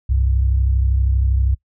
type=tone pair together; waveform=sine; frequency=65.4 / 97.99 Hz; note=C2 / G2; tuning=0 / 0 cents; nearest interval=perfect fifth; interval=700 cents; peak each=-14 / -22 dBFS; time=0.09-1.55 s; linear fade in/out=10 ms; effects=noise-tail reverb RT60 0.1 s tail -22 dB re dry